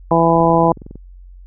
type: harmonic tone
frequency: 166.3 Hz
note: E3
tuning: 16 cents sharp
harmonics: 1 / 2 / 3 / 4 / 5 / 6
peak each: -17 / -17 / -17 / -17 / -17 / -17 dBFS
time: 0.11-0.72 s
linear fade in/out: 2 ms
type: click train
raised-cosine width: 3 ms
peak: -21 dBFS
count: 14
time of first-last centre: 0.36-0.956 s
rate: 21.8 Hz
effects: added 45 Hz sine -36 dBFS peak until 1.46 s